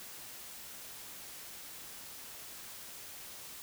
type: silence
effects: white hiss -48 dBFS RMS until 3.62 s